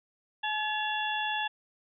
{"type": "harmonic tone with a mistuned harmonic", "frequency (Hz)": 855, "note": "A5", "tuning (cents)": -50, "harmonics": [1, 2, 3, 4], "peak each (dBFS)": [-32, -34, -36, -36], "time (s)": [0.43, 1.48], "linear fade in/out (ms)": 10, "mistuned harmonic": 3, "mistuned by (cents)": 120, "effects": []}